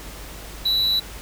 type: tone with amplitude modulation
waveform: triangle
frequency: 3940 Hz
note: B7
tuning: 5 cents flat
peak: -14 dBFS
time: 0.65-1 s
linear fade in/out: 10 ms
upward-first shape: sine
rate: 208 Hz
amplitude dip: 45%
effects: added 50 Hz sine -39 dBFS peak until 1.21 s + pink hiss -39 dBFS RMS until 1.21 s